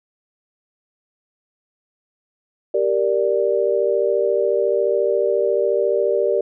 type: chord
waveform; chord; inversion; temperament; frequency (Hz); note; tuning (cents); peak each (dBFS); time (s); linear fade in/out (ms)
sine; G minor; none; equal; 392 / 466.2 / 587.3; G4 / Bb4 / D5; 0 / 0 / 0; -20; 2.74-6.41; 5
effects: none